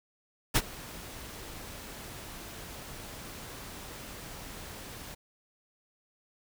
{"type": "noise with ADSR envelope", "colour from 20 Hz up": "pink", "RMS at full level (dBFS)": -22, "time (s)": [0.54, 5.15], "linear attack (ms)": 22, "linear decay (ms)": 48, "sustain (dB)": -22, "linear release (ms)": 12, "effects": []}